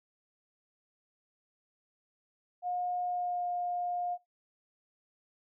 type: tone with pitch glide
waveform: sine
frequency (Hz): 717 to 709.6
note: F5 to F5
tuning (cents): +45 to +27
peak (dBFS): -31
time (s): 2.62-4.18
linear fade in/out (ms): 50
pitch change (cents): -18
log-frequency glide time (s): 3.04-3.47
effects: noise-tail reverb RT60 0.2 s tail -21 dB re dry